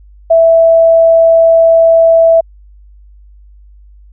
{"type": "tone", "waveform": "sine", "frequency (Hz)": 659, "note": "E5", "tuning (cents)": -1, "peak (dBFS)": -3, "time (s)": [0.3, 2.41], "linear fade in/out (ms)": 10, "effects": ["added 50 Hz sine -36 dBFS peak until 4.12 s"]}